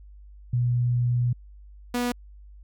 sine / sawtooth tone pair in turn, 121.9 / 243.8 Hz, B2 / B3, -22 / -22 cents, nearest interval octave, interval 1200 cents, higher second, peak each -20 dBFS, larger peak neither, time 0.53-1.33 / 1.94-2.12 s, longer first, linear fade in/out 5 ms, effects added 50 Hz sine -44 dBFS peak until 2.63 s

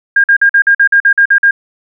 sine tone bursts, 1614 Hz, G#6, 50 cents flat, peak -4 dBFS, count 11, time 0.16-1.51 s, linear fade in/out 5 ms, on 80 ms, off 47 ms, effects none

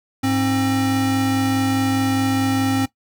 square tone pair together, 103.83 / 266.7 Hz, G#2 / C4, 0 / +33 cents, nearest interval octave + major third, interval 1633 cents, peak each -25 / -18 dBFS, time 0.23-2.86 s, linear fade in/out 10 ms, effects noise-tail reverb RT60 0.1 s tail -17 dB re dry

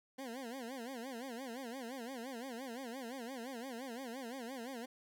20% pulse tone with vibrato, 248.8 Hz, B3, 13 cents sharp, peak -38 dBFS, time 0.18-4.86 s, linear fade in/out 10 ms, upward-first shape sine, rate 5.8 Hz, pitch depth 170 cents each way, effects none

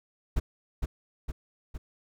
brown noise with echo, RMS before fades -24 dBFS, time 0.36-0.4 s, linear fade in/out 10 ms, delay 460 ms, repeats 3, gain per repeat -4 dB, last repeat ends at 1.78 s, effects none

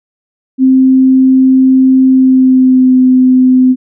sine tone with pitch glide, 261.6 to 256.1 Hz, C4 to C4, 0 to -37 cents, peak -3 dBFS, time 0.58-3.76 s, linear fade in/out 50 ms, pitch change -37 cents, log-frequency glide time 2.07-2.96 s, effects none

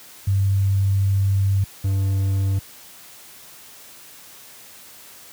sine / triangle tone pair in turn, 98 / 97.21 Hz, G2 / G2, 0 / -14 cents, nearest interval unison, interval 14 cents, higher first, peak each -15 dBFS, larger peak neither, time 0.27-1.64 / 1.84-2.59 s, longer first, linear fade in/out 5 ms, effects white hiss -44 dBFS RMS until 5.32 s + high-pass 60 Hz 12 dB/octave

